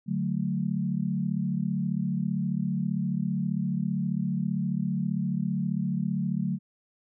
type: chord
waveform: sine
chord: D major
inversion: none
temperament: equal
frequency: 146.83 / 185 / 220 Hz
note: D3 / F#3 / A3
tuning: 0 / 0 / 0 cents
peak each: -31 / -28 / -31 dBFS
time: 0.06-6.59 s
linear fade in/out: 50 ms
effects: none